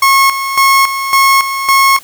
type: tone with tremolo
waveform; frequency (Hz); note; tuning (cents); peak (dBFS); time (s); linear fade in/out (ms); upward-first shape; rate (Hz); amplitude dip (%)
30% pulse; 1089; C#6; -31; -3; 0.02-1.99; 5; square; 1.8; 65
effects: white hiss -38 dBFS RMS until 2.03 s